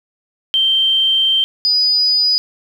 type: tone pair in turn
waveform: sine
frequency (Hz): 3136 / 4952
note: G7 / D#8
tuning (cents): 0 / -9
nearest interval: minor sixth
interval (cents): 791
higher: second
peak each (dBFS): -11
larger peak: neither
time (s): 0.54-1.44 / 1.65-2.38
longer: first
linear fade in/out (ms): 0
effects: 7-bit